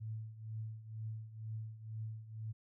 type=tone with tremolo; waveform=sine; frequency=110 Hz; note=A2; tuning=in tune; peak=-38 dBFS; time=0-2.53 s; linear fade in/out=20 ms; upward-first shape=triangle; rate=2.1 Hz; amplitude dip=80%; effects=none